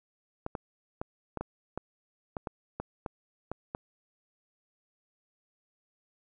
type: clicks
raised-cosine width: 1 ms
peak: -20 dBFS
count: 12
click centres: 0.464 / 0.552 / 1.015 / 1.373 / 1.41 / 1.776 / 2.368 / 2.472 / 2.8 / 3.062 / 3.516 / 3.749 s
effects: none